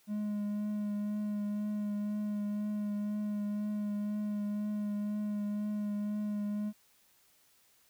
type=tone with vibrato; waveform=triangle; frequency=208 Hz; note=G#3; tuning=3 cents sharp; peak=-30 dBFS; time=0.07-6.73 s; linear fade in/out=50 ms; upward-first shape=triangle; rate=2 Hz; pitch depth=19 cents each way; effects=white hiss -67 dBFS RMS until 7.89 s